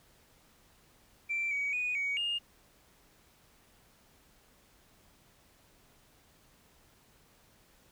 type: tone with pitch steps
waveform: sine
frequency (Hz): 2346 / 2262 / 2473 / 2249 / 2833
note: D7 / C#7 / D#7 / C#7 / F7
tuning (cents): -2 / +34 / -11 / +24 / +24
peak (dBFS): -29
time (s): 1.29-2.39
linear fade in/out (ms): 20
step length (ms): 220
effects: tanh soft clip ceiling -26 dBFS + pink hiss -64 dBFS RMS until 7.91 s